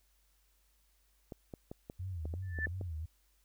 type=clicks; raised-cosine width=2 ms; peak=-30 dBFS; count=9; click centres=1.322 / 1.538 / 1.715 / 1.899 / 2.255 / 2.339 / 2.588 / 2.67 / 2.812 s
type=tone with vibrato; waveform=sine; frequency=85.9 Hz; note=F2; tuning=28 cents flat; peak=-37 dBFS; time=1.99-3.06 s; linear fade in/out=10 ms; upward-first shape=sine; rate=2.8 Hz; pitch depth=180 cents each way
type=tone with exponential growth; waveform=sine; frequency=1760 Hz; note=A6; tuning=in tune; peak=-29 dBFS; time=2.42-2.66 s; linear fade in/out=5 ms; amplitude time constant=51 ms
effects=added 50 Hz sine -70 dBFS peak until 3.44 s + white hiss -74 dBFS RMS until 3.44 s